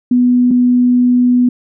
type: tone pair in turn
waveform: sine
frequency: 246.9 / 246.9 Hz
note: B3 / B3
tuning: 0 / 0 cents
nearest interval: unison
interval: 0 cents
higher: neither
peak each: -7 dBFS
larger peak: neither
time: 0.11-0.51 / 0.51-1.49 s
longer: second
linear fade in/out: 5 ms
effects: none